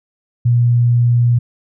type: tone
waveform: sine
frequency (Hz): 120.1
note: B2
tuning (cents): -48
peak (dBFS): -9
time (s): 0.45-1.39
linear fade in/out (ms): 10
effects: none